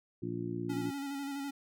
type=harmonic tone; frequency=58.27 Hz; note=A#1; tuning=in tune; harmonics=2 / 3 / 4 / 5 / 6; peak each=-41 / -41 / -45 / -40 / -39 dBFS; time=0.22-0.91 s; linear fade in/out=10 ms
type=tone with vibrato; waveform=square; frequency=279 Hz; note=C#4; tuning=11 cents sharp; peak=-37 dBFS; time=0.69-1.51 s; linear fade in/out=10 ms; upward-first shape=square; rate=12 Hz; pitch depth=26 cents each way
effects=none